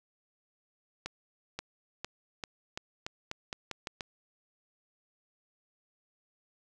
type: accelerating click train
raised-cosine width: 0.2 ms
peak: -19 dBFS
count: 11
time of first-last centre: 1.06-4.008 s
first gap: 530 ms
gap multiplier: 0.86
effects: none